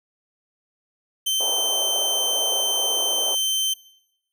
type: tone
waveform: sawtooth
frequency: 3100 Hz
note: G7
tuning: 20 cents flat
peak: -17 dBFS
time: 1.26-3.74 s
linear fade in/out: 10 ms
type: band-pass noise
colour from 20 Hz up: white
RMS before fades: -33 dBFS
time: 1.4-3.35 s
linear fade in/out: 5 ms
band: 440 to 770 Hz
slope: 24 dB/octave
effects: noise-tail reverb RT60 0.9 s tail -22 dB re dry